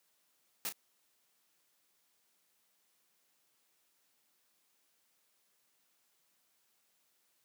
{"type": "noise with echo", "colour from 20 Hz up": "white", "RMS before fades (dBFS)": -37, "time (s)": [0.65, 0.69], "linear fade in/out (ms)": 0, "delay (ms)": 34, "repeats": 1, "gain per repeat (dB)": -9, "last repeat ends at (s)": 0.724, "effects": ["white hiss -75 dBFS RMS until 7.44 s", "high-pass 150 Hz 12 dB/octave"]}